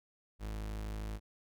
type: tone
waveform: 40% pulse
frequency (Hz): 52.8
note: G#1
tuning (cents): +29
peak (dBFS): -37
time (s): 0.39-1.2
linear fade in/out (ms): 50
effects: none